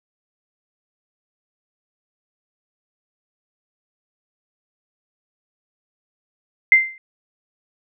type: tone with exponential decay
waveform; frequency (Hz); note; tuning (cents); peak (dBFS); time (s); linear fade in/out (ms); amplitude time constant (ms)
sine; 2084; C7; -7; -4; 6.72-6.98; 1; 56
effects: none